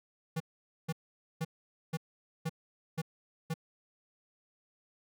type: tone bursts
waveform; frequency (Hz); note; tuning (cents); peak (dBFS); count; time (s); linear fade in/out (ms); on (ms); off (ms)
square; 161.4; E3; -36; -32; 7; 0.36-3.541; 10; 43; 480
effects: none